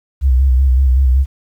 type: tone with vibrato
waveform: sine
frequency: 65.41 Hz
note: C2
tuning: in tune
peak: -7 dBFS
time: 0.21-1.26 s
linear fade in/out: 50 ms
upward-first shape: square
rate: 5.3 Hz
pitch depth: 57 cents each way
effects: tanh soft clip ceiling -3 dBFS + 8-bit